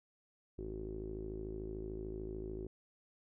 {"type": "tone with low-pass filter", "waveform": "sawtooth", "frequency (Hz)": 53.5, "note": "A1", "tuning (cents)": -48, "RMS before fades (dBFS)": -43, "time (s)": [0.58, 2.67], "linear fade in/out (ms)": 5, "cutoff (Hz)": 370, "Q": 9.8, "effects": []}